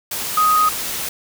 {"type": "tone in noise", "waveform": "sine", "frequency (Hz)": 1251, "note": "D#6", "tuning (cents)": 9, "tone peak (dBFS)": -12, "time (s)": [0.37, 0.69], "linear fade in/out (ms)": 5, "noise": "white", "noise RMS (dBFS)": -25, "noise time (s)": [0.11, 1.09], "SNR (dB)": 10, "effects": []}